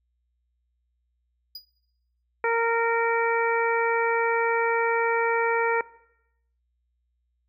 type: tone with exponential decay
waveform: square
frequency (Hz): 4912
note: D#8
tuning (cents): -23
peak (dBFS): -33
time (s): 1.55-1.67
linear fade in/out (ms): 5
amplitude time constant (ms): 25
type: harmonic tone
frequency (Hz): 461.8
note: A#4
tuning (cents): -16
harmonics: 1 / 2 / 3 / 4 / 5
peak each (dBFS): -24 / -27 / -29 / -30 / -31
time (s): 2.44-5.81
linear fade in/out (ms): 2
effects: noise-tail reverb RT60 0.8 s tail -19 dB re dry + added 60 Hz sine -70 dBFS peak until 7.48 s